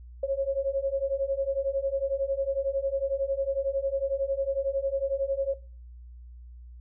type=beating tone pair; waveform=sine; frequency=540 / 551 Hz; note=C#5 / C#5; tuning=-45 / -11 cents; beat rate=11 Hz; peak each=-28 dBFS; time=0.23-5.54 s; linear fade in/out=5 ms; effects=noise-tail reverb RT60 0.4 s tail -21 dB re dry + added 60 Hz sine -43 dBFS peak until 6.8 s